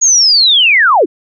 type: linear sweep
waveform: sine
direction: down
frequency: 6740 to 258.6 Hz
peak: -5 dBFS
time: 0.01-1.06 s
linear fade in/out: 20 ms
effects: none